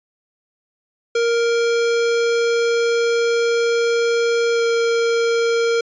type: tone with pitch glide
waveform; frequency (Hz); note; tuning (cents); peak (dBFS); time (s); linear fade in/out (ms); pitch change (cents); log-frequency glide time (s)
square; 466.8 to 463.8; A#4 to A#4; +2 to -9; -16; 1.15-5.81; 5; -11; 4.53-4.62
effects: resampled to 16000 Hz